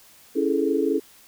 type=chord; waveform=sine; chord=A major seventh; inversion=first; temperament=equal; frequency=277.2 / 329.6 / 415.3 / 440 Hz; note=C#4 / E4 / G#4 / A4; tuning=0 / 0 / 0 / 0 cents; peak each=-25 dBFS; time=0.35-1 s; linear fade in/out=20 ms; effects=white hiss -52 dBFS RMS until 1.27 s